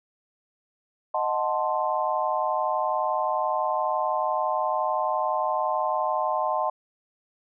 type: chord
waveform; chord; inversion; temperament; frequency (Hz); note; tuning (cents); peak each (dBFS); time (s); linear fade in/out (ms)
sine; D# diminished seventh; none; equal with one note detuned; 622.3 / 734 / 880 / 1046.5; D#5 / F#5 / A5 / C6; 0 / -14 / 0 / 0; -28 / -29 / -28 / -28; 1.14-6.7; 5
effects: none